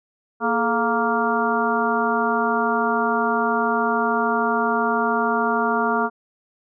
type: harmonic tone with a mistuned harmonic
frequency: 233.1 Hz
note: A#3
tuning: in tune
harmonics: 1 / 2 / 3 / 4 / 5 / 6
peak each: -25 / -25 / -25 / -25 / -25 / -25 dBFS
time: 0.4-6.1 s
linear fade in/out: 50 ms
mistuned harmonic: 2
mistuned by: -140 cents
effects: none